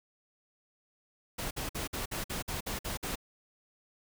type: noise bursts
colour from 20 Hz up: pink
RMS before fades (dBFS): -36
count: 10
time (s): 1.38-3.157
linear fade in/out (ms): 10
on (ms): 130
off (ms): 53
effects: none